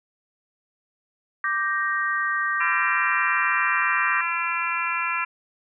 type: chord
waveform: sine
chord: G minor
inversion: second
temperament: equal with one note detuned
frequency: 1174.7 / 1568 / 1871.1 Hz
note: D6 / G6 / Bb6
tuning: 0 / 0 / +6 cents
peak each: -26 dBFS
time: 1.44-4.21 s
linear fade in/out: 2 ms
type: harmonic tone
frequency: 339.1 Hz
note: E4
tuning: 49 cents sharp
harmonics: 3 / 4 / 5 / 6 / 7 / 8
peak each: -29 / -28 / -32 / -37 / -28 / -32 dBFS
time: 2.6-5.25 s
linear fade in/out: 10 ms
effects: none